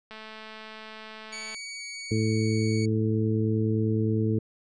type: click train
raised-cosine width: 0.3 ms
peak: -27 dBFS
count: 314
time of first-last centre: 0.11-1.546 s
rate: 218 Hz
type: tone with pitch glide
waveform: 20% pulse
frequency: 2257 to 2239 Hz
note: C#7 to C#7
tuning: +31 to +17 cents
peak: -31 dBFS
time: 1.32-2.86 s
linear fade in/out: 10 ms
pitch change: -14 cents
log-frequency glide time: 1.66-2.21 s
type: harmonic tone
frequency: 109.6 Hz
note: A2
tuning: 6 cents flat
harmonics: 1 / 2 / 3 / 4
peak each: -25 / -28 / -30 / -31 dBFS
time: 2.11-4.39 s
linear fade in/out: 5 ms
effects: resampled to 22050 Hz